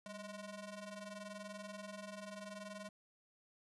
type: ring-modulated tone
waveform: sawtooth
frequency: 415.3 Hz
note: G#4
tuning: in tune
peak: -40 dBFS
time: 0.06-2.89 s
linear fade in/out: 2 ms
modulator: 218 Hz
effects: resampled to 24000 Hz + 12-bit